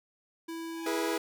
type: tone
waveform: square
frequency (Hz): 329.6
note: E4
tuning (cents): 0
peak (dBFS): -37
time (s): 0.48-1.17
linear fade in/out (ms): 10
type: tone with exponential growth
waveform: 20% pulse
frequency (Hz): 830.6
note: G#5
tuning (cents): 0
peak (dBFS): -36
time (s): 0.58-0.87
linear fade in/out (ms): 2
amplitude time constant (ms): 62
type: chord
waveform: sawtooth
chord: E major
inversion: none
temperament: equal with one note detuned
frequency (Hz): 329.6 / 415.3 / 484.6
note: E4 / G#4 / B4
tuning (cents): 0 / 0 / -33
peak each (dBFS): -30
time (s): 0.86-1.18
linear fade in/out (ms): 5
effects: none